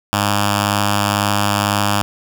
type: tone with notch filter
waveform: 5% pulse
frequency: 102 Hz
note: G#2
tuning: 31 cents flat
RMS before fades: -17 dBFS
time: 0.13-2.02 s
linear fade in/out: 0 ms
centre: 430 Hz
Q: 0.95
effects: none